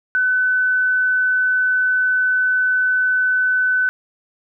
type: tone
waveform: sine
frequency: 1507 Hz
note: F#6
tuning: 31 cents sharp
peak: -14 dBFS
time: 0.15-3.89 s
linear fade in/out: 0 ms
effects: none